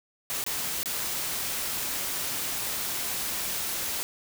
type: noise with dropouts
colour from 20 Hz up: white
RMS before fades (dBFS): -31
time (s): 0.3-4.03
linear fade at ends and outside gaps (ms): 0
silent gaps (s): 0.44-0.464 / 0.831-0.858
effects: none